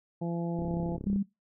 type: harmonic tone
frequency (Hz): 170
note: F3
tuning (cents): -46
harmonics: 1 / 2 / 3 / 4 / 5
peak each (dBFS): -31 / -37 / -41 / -43 / -45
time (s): 0.21-0.97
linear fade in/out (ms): 10
type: click train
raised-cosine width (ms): 3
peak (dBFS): -25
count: 20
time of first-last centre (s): 0.59-1.161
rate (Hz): 33.3
type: tone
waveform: sine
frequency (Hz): 199.1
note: G3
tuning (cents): +27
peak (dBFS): -26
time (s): 1.06-1.23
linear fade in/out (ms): 10
effects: noise-tail reverb RT60 0.2 s tail -21 dB re dry